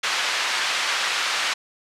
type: band-pass noise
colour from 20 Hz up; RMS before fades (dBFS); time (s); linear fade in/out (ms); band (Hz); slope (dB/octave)
pink; -24; 0.03-1.54; 10; 1300 to 4900; 12
effects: low-pass 11000 Hz 12 dB/octave